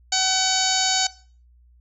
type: harmonic tone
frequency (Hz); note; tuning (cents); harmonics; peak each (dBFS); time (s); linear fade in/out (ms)
756; F#5; +37; 1 / 2 / 3 / 4 / 5 / 6 / 7 / 8 / 9 / 10; -27 / -30 / -32 / -29 / -29 / -24 / -31 / -31 / -25 / -36; 0.12-1.07; 5
effects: noise-tail reverb RT60 0.4 s tail -17 dB re dry + added 60 Hz sine -51 dBFS peak until 1.8 s